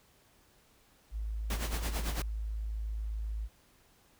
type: tone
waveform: sine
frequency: 53.8 Hz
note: A1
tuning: 38 cents flat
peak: -33 dBFS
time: 1.11-3.49 s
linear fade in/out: 50 ms
type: noise with tremolo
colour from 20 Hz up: pink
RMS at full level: -36 dBFS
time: 1.5-2.22 s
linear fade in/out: 2 ms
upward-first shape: sine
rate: 9 Hz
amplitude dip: 70%
effects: pink hiss -65 dBFS RMS until 4.19 s